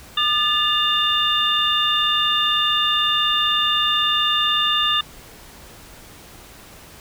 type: tone cluster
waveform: sine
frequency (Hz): 1209 / 1739 / 2817 / 3581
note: D6 / A6 / F7 / A7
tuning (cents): +50 / -21 / +14 / +30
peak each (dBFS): -22 / -28 / -21 / -20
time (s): 0.17-5.01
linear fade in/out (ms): 5
effects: pink hiss -43 dBFS RMS until 7 s